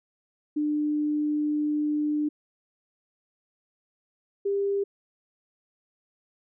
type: tone pair in turn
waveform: sine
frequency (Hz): 298.9 / 399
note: D4 / G4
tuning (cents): +31 / +31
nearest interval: perfect fourth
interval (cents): 500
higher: second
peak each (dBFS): -23 / -23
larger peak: neither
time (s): 0.56-2.29 / 4.45-4.84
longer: first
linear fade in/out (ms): 10
effects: none